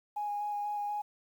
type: tone with vibrato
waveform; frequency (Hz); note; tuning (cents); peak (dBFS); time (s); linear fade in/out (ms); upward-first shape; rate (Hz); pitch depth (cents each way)
sine; 827; G#5; -8; -31; 0.16-1.02; 10; square; 4.1; 10
effects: tanh soft clip ceiling -27 dBFS + 10-bit